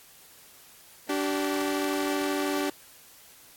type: tone pair together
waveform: sawtooth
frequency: 291.3 / 384.2 Hz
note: D4 / G4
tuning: -14 / -35 cents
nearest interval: perfect fourth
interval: 479 cents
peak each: -24 / -26 dBFS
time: 1.09-2.7 s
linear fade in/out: 5 ms
effects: white hiss -53 dBFS RMS until 3.56 s + AAC 64 kbps